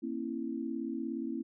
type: chord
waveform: sine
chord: A# diminished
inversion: none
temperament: equal with one note detuned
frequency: 233.1 / 270.5 / 329.6 Hz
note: A#3 / C#4 / E4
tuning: 0 / -42 / 0 cents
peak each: -38 / -38 / -38 dBFS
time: 0.02-1.43 s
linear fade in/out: 20 ms
effects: none